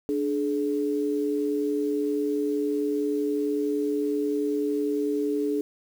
sine tone pair together, 293.7 / 424.4 Hz, D4 / G#4, 0 / +38 cents, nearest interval tritone, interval 638 cents, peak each -26 dBFS, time 0.09-5.61 s, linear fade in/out 0 ms, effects 8-bit

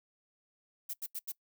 violet noise bursts, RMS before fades -38 dBFS, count 4, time 0.89-1.321 s, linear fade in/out 10 ms, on 47 ms, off 81 ms, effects noise-tail reverb RT60 0.1 s tail -22 dB re dry

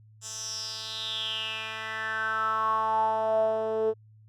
10% pulse tone with band-pass filter sweep, 220.1 Hz, A3, 1 cent sharp, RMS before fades -29 dBFS, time 0.21-3.94 s, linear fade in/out 50 ms, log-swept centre 7000 to 440 Hz, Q 6.9, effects added 108 Hz sine -52 dBFS peak until 4.28 s

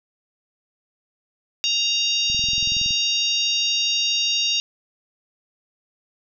harmonic tone, 932.3 Hz, A#5, in tune, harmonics 3 / 4 / 5 / 6 / 7, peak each -23 / -23 / -27 / -27 / -33 dBFS, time 1.64-4.6 s, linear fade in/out 0 ms
click train, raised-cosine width 5 ms, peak -25 dBFS, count 14, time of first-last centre 2.3-2.907 s, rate 21.4 Hz
effects none

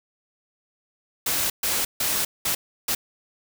white noise bursts at uneven times, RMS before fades -24 dBFS, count 5, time 1.26-1.5 / 1.63-1.85 / 2-2.25 / 2.45-2.55 / 2.88-2.95 s, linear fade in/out 5 ms, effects none

